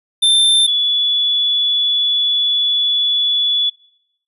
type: tone pair in turn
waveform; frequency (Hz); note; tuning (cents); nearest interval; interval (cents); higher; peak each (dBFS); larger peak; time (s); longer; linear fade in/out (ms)
square / sine; 3568 / 3427; A7 / A7; +23 / -46; minor second; 69; first; -10 / -13; first; 0.22-0.67 / 0.67-3.7; second; 10
effects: noise-tail reverb RT60 0.9 s tail -24 dB re dry + resampled to 32000 Hz